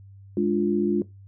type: chord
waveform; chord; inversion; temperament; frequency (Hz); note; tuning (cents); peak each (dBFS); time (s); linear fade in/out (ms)
sine; D diminished; second; equal; 207.7 / 293.7 / 349.2; Ab3 / D4 / F4; 0 / 0 / 0; -24 / -26 / -23; 0.37-1.02; 2
effects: noise-tail reverb RT60 0.2 s tail -19 dB re dry + added 98 Hz sine -44 dBFS peak until 1.27 s